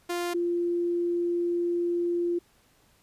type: tone pair in turn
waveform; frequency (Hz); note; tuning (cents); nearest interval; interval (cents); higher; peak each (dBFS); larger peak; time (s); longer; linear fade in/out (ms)
sawtooth / sine; 349.2 / 346.6; F4 / F4; 0 / -13; unison; 13; first; -24; neither; 0.09-0.34 / 0.34-2.39; second; 10
effects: pink hiss -63 dBFS RMS until 3.02 s + resampled to 32000 Hz